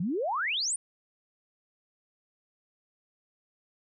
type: exponential sweep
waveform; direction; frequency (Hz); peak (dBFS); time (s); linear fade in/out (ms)
sine; up; 157.4 to 9630; -27; 0-0.76; 5
effects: none